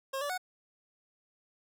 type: tone with pitch steps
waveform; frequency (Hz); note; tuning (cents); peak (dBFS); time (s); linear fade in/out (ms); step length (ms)
25% pulse; 538 / 577 / 736; C5 / D5 / F#5; +48 / -31 / -9; -29; 0.13-0.379; 10; 83
effects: none